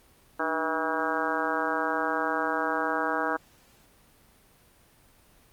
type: harmonic tone with a mistuned harmonic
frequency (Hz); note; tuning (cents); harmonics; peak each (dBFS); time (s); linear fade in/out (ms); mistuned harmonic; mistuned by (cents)
160.9; E3; -42; 2 / 3 / 4 / 5 / 6 / 7 / 8 / 9 / 10; -34 / -34 / -34 / -34 / -34 / -34 / -34 / -34 / -34; 0.39-3.37; 10; 2; -94
effects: pink hiss -59 dBFS RMS until 5.52 s + Opus 32 kbps